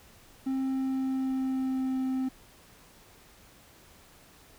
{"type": "tone with pitch glide", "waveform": "triangle", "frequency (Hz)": [265.4, 261.1], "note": ["C4", "C4"], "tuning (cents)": [25, -3], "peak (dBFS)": -25, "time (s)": [0.46, 2.29], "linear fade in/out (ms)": 10, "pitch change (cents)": -28, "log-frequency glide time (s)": [0.6, 2.01], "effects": ["pink hiss -56 dBFS RMS until 4.58 s"]}